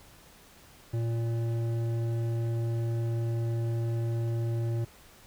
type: tone with hard clipping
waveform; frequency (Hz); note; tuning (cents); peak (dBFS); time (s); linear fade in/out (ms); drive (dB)
sine; 115.7; A#2; -13; -29; 0.93-4.85; 10; 10
effects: pink hiss -55 dBFS RMS until 5.26 s